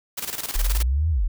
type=noise with tremolo; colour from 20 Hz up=white; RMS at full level=-28 dBFS; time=0.17-0.83 s; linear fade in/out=10 ms; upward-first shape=square; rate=19 Hz; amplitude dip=70%
type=linear two-way sweep; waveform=sine; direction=up then down; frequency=32.15 to 84.2 to 32.15 Hz; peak=-18 dBFS; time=0.55-1.28 s; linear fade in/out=10 ms; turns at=1.1 s
effects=none